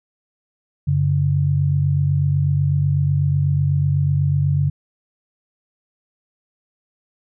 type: tone pair together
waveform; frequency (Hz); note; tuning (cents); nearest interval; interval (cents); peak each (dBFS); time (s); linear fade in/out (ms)
sine; 94.4 / 142.47; F#2 / C#3; +35 / +48; perfect fifth; 713; -20 / -16; 0.87-4.7; 10
effects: none